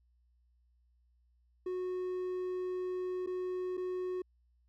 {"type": "tone with dropouts", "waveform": "triangle", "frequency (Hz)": 366.2, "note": "F#4", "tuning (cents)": -18, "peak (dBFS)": -32, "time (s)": [1.66, 4.22], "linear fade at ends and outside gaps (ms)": 5, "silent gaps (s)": [[3.263, 3.271], [3.771, 3.776]], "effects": ["added 60 Hz sine -67 dBFS peak until 4.68 s"]}